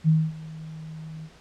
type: tone with ADSR envelope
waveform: sine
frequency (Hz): 158.2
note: D#3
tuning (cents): +29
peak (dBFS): -14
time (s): 0.04-1.3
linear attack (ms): 43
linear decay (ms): 240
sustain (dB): -21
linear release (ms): 54
effects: pink hiss -53 dBFS RMS until 1.4 s + low-pass 6000 Hz 12 dB/octave